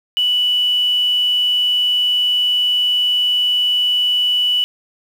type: tone with quantisation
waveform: sine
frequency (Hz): 2960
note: F#7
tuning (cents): 0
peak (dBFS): -13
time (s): 0.17-4.64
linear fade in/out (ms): 0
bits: 6
effects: none